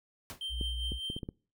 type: noise with exponential decay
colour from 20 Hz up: pink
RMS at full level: -39 dBFS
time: 0.3-0.44 s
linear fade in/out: 0 ms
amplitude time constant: 29 ms
type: tone with tremolo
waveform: triangle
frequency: 3136 Hz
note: G7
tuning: in tune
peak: -32 dBFS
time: 0.41-1.19 s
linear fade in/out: 2 ms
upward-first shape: triangle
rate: 5 Hz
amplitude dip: 65%
type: tone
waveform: sine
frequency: 59.7 Hz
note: A#1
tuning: 42 cents sharp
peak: -34 dBFS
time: 0.49-1 s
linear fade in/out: 50 ms
type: clicks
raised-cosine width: 3 ms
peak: -25 dBFS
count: 6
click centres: 0.612 / 0.92 / 1.101 / 1.165 / 1.232 / 1.289 s
effects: noise-tail reverb RT60 0.4 s tail -25 dB re dry